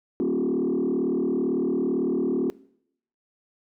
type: tone with frequency modulation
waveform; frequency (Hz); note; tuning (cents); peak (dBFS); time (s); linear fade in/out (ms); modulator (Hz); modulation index
sine; 310; D#4; -6; -20; 0.2-2.5; 0; 37.9; 2.3
effects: noise-tail reverb RT60 0.7 s tail -21 dB re dry + tanh soft clip ceiling -18 dBFS